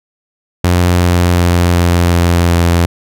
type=tone with pitch steps; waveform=sawtooth; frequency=88.5 / 87.94 / 87.38 / 86.83 / 86.28 / 85.73 Hz; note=F2 / F2 / F2 / F2 / F2 / F2; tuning=+23 / +13 / +1 / -9 / -20 / -32 cents; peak=-4 dBFS; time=0.64-2.86 s; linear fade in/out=5 ms; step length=370 ms; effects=none